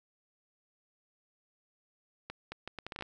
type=accelerating click train; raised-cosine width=0.3 ms; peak=-24 dBFS; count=10; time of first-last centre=2.3-3.024 s; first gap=220 ms; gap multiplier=0.71; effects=none